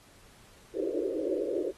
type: band-pass noise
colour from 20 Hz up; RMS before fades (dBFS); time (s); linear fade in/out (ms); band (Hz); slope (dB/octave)
pink; -31; 0.73-1.73; 50; 310 to 570; 96
effects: pink hiss -58 dBFS RMS until 1.77 s + AAC 32 kbps